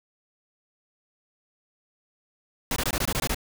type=noise bursts; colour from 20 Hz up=pink; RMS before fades=-26 dBFS; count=9; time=2.71-3.346 s; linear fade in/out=2 ms; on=52 ms; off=21 ms; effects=none